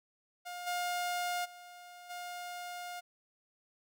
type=tone with level steps; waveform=sawtooth; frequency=710 Hz; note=F5; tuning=28 cents sharp; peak=-37 / -29 / -46 / -37 dBFS; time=0.45-3.01 s; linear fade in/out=20 ms; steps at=0.66 / 1.44 / 2.09 s; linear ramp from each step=20 ms; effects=none